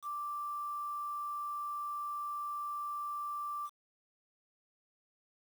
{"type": "tone with quantisation", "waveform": "sine", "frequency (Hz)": 1175, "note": "D6", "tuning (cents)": 1, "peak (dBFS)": -36, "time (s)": [0.02, 3.7], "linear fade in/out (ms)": 50, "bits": 9, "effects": []}